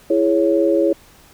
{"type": "chord", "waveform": "sine", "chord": "C# minor", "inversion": "first", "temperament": "just", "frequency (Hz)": [332.6, 415.8, 554.4], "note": ["E4", "G#4", "C#5"], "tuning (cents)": [16, 2, 0], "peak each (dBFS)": [-16, -19, -17], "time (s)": [0.1, 0.93], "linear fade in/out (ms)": 5, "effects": ["pink hiss -48 dBFS RMS until 1.33 s"]}